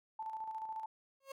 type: tone with tremolo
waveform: sine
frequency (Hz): 880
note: A5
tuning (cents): 0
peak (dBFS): -38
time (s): 0.19-0.86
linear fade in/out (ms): 5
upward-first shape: square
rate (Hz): 14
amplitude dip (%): 45
type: tone with exponential growth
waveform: 30% pulse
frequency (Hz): 543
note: C#5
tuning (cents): -36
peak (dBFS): -39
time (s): 1.2-1.32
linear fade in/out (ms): 5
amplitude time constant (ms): 24
effects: none